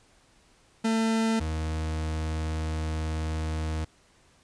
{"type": "tone pair in turn", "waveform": "40% pulse", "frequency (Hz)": [223.9, 78.73], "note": ["A3", "D#2"], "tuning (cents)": [30, 21], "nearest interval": "octave + tritone", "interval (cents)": 1809, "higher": "first", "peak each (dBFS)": [-22, -27], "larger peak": "first", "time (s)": [[0.84, 1.4], [1.4, 3.85]], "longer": "second", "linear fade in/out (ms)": 10, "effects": ["pink hiss -61 dBFS RMS until 4.43 s", "resampled to 22050 Hz"]}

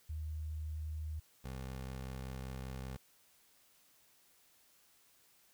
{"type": "tone pair in turn", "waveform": ["sine", "20% pulse"], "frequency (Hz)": [77.5, 65.17], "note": ["D#2", "C2"], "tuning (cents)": [-6, -6], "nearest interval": "minor third", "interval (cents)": 300, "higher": "first", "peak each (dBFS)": [-38, -37], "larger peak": "second", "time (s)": [[0.09, 1.2], [1.44, 2.97]], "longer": "second", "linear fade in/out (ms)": 10, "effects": ["white hiss -68 dBFS RMS until 5.53 s"]}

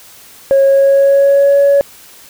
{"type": "tone with pitch glide", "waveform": "sine", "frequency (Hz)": [546, 562.6], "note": ["C#5", "C#5"], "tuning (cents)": [-26, 26], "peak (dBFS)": -4, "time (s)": [0.51, 1.81], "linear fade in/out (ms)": 0, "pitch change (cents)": 52, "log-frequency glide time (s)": [0.63, 1.58], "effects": ["tanh soft clip ceiling -3 dBFS", "white hiss -39 dBFS RMS until 2.29 s"]}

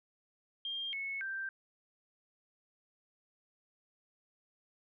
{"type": "tone with pitch steps", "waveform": "sine", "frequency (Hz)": [3204, 2198, 1569], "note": ["G7", "C#7", "G6"], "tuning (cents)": [37, -15, 1], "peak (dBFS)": -36, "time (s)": [0.65, 1.49], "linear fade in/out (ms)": 2, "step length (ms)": 280, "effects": []}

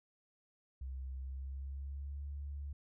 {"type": "tone with pitch glide", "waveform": "sine", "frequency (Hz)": [65.7, 71.23], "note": ["C2", "C#2"], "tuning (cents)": [8, 48], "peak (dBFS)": -40, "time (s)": [0.81, 2.73], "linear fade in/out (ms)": 5, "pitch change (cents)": 140, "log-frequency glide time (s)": [1.18, 2.24], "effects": []}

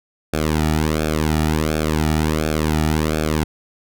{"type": "tone with flanger", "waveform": "sawtooth", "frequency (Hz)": 77.6, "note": "D#2", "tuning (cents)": -4, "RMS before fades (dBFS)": -19, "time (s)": [0.33, 3.44], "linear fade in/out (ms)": 5, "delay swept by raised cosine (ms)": [1, 1.94], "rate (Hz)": 1.4, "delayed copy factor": -1, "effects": []}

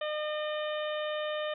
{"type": "harmonic tone", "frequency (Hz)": 607, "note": "D#5", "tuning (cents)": -43, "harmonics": [1, 2, 3, 4, 5, 6], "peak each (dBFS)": [-32, -40, -41, -47, -43, -45], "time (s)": [0.01, 1.54], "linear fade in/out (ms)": 5, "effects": []}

